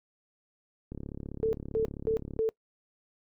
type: click train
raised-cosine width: 3 ms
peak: -26 dBFS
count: 53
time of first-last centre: 0.92-2.393 s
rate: 35.3 Hz
type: tone bursts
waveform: sine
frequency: 444 Hz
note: A4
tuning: 16 cents sharp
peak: -24 dBFS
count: 4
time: 1.43-2.49 s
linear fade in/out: 0 ms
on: 100 ms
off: 220 ms
effects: noise-tail reverb RT60 0.1 s tail -24 dB re dry